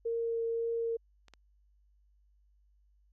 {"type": "tone with vibrato", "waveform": "sine", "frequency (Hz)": 460.5, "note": "A#4", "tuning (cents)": -21, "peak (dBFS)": -30, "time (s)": [0.05, 0.97], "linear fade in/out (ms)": 10, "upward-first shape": "triangle", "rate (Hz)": 1.9, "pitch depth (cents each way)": 9}
{"type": "clicks", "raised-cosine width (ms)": 0.2, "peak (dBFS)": [-38, -35], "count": 2, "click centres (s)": [1.283, 1.337]}
{"effects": ["added 50 Hz sine -64 dBFS peak until 3.12 s"]}